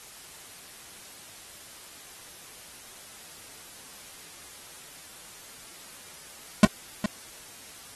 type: tone with echo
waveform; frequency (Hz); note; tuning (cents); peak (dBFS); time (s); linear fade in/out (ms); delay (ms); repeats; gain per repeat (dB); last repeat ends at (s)
square; 209; G#3; +11; -11; 6.63-6.65; 2; 410; 1; -12; 7.06
effects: white hiss -47 dBFS RMS until 7.95 s + AAC 32 kbps